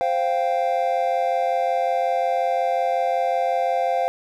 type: chord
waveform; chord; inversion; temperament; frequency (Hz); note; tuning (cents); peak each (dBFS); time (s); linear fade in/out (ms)
triangle; C suspended fourth; none; equal; 523.3 / 698.5 / 784; C5 / F5 / G5; 0 / 0 / 0; -22 / -20 / -23; 0.01-4.08; 0
effects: none